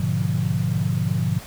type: chord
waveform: sine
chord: G# diminished seventh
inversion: none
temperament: equal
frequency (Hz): 103.83 / 123.47 / 146.83 / 174.61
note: G#2 / B2 / D3 / F3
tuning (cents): 0 / 0 / 0 / 0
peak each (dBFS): -25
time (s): 0-1.39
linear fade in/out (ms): 5
effects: pink hiss -40 dBFS RMS until 1.46 s